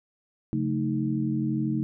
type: tone cluster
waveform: sine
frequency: 137.9 / 179.6 / 219.7 / 311.9 Hz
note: C#3 / F3 / A3 / D#4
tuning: -9 / +49 / -2 / +4 cents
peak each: -29 / -36 / -28 / -29 dBFS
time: 0.53-1.83 s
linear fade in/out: 0 ms
effects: none